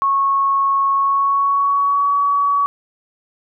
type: tone with pitch glide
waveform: sine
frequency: 1100 to 1132.9 Hz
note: C#6 to C#6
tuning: -14 to +37 cents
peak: -13 dBFS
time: 0.02-2.66 s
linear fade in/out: 0 ms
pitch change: +51 cents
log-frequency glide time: 0.93-2.14 s
effects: none